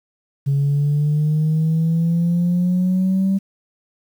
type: exponential sweep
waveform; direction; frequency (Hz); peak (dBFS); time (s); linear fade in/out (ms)
sine; up; 138.59 to 195.1; -13; 0.46-3.39; 20
effects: tanh soft clip ceiling -12 dBFS + 8-bit